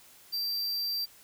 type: tone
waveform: square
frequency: 4699 Hz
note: D8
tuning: in tune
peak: -30 dBFS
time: 0.32-1.06 s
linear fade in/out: 20 ms
effects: white hiss -56 dBFS RMS until 1.23 s